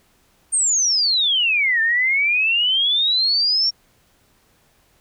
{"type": "exponential two-way sweep", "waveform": "sine", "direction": "down then up", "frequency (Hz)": [8870, 1777, 5580], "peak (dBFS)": -15, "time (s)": [0.52, 3.71], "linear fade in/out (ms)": 20, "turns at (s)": 1.81, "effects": ["pink hiss -59 dBFS RMS until 5 s"]}